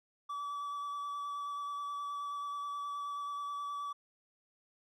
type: tone with vibrato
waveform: triangle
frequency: 1150 Hz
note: D6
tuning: 37 cents flat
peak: -35 dBFS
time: 0.29-3.93 s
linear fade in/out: 10 ms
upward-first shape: square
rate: 9.4 Hz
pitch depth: 9 cents each way
effects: none